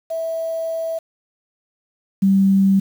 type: tone pair in turn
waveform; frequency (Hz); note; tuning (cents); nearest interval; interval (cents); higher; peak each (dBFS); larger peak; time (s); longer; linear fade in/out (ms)
sine; 654 / 194.44; E5 / G3; -14 / -14; octave + major sixth; 2100; first; -21 / -11; second; 0.1-0.99 / 2.22-2.8; first; 10
effects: 7-bit